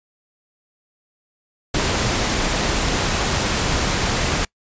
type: noise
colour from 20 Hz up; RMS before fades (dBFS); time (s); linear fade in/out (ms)
pink; -20; 1.74-4.45; 5
effects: noise-tail reverb RT60 0.1 s tail -25 dB re dry + resampled to 16000 Hz